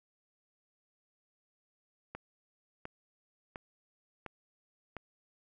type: click train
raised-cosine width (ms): 0.5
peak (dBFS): -26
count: 5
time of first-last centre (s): 2.15-4.967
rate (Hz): 1.42
effects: none